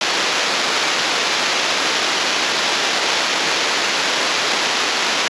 blue noise with sample-and-hold, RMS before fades -18 dBFS, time 0.01-5.28 s, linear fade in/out 2 ms, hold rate 8820 Hz, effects high-pass 300 Hz 12 dB/octave + resampled to 22050 Hz

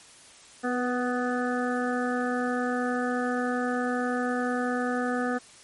harmonic tone with a mistuned harmonic, 248.3 Hz, B3, 9 cents sharp, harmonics 1 / 2 / 3 / 5 / 6 / 7, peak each -28 / -31 / -33 / -35 / -36 / -36 dBFS, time 0.63-5.39 s, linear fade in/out 20 ms, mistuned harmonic 2, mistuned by -17 cents, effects white hiss -51 dBFS RMS until 5.63 s + MP3 48 kbps

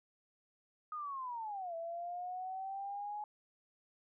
sine linear two-way sweep, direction down then up, 1252 to 659.3 to 843 Hz, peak -39 dBFS, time 0.92-3.24 s, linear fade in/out 2 ms, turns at 1.75 s, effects none

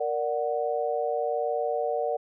sine chord, Bb augmented, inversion none, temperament equal, 466.2 / 587.3 / 740 Hz, Bb4 / D5 / F#5, 0 / 0 / 0 cents, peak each -29 / -29 / -30 dBFS, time 0-2.17 s, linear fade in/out 10 ms, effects none

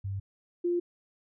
sine tone pair in turn, 98 / 349.2 Hz, G2 / F4, 0 / 0 cents, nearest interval octave + minor seventh, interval 2200 cents, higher second, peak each -31 / -25 dBFS, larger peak second, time 0.04-0.2 / 0.64-0.8 s, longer neither, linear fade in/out 10 ms, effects none

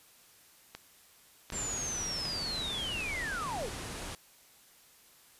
click train, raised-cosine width 0.2 ms, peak -24 dBFS, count 4, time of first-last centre 0.75-3.006 s, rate 1.33 Hz
pink low-pass noise, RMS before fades -41 dBFS, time 1.52-4.15 s, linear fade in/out 2 ms, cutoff 11000 Hz, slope 48 dB/octave
sine linear sweep, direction down, 7480 to 330.6 Hz, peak -34 dBFS, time 1.52-3.7 s, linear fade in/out 50 ms
effects white hiss -60 dBFS RMS until 5.39 s + resampled to 32000 Hz

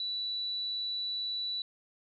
sine tone, 3951 Hz, B7, in tune, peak -32 dBFS, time 0-1.62 s, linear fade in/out 2 ms, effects none

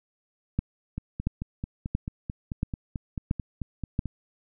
two click trains, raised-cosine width 5 ms, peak -12 / -19 dBFS, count 6 / 15, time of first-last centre 0.59-3.991 / 0.98-4.057 s, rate 1.47 / 4.55 Hz, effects none

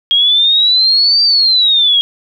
sine exponential two-way sweep, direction up then down, 3251 to 4699 to 3251 Hz, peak -7 dBFS, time 0.11-2.01 s, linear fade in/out 0 ms, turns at 1.23 s, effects 8-bit

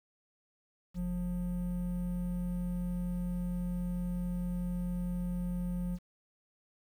triangle tone pair together, 44.48 / 177.9 Hz, F1 / F3, +32 / +32 cents, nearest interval 2 octaves, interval 2400 cents, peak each -36 / -31 dBFS, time 0.94-5.99 s, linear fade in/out 50 ms, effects 10-bit

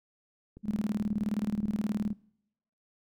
click train, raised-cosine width 3 ms, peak -34 dBFS, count 6, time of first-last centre 0.57-1.655 s, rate 4.61 Hz
sine tone with tremolo, 210 Hz, G#3, 19 cents sharp, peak -25 dBFS, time 0.63-2.15 s, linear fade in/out 50 ms, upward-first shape square, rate 19 Hz, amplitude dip 80%
effects noise-tail reverb RT60 0.8 s tail -24 dB re dry

